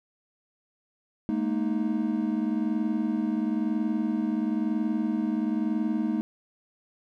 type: chord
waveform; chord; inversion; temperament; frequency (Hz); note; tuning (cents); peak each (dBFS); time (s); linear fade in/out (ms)
triangle; Ab suspended second; none; equal with one note detuned; 212.1 / 233.1 / 311.1; Ab3 / Bb3 / Eb4; +37 / 0 / 0; -27; 1.29-6.21; 0
effects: none